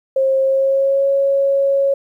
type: tone with pitch glide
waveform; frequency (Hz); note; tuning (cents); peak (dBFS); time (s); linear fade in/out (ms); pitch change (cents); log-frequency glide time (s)
sine; 534 to 551.6; C5 to C#5; +35 to -9; -12; 0.16-1.94; 5; +56; 0.41-1.07
effects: 9-bit